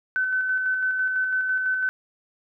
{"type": "tone with tremolo", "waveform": "sine", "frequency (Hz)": 1518, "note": "F#6", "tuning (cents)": 44, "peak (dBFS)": -20, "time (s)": [0.16, 1.89], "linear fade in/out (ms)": 0, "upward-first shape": "square", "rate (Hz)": 6, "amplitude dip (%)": 30, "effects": []}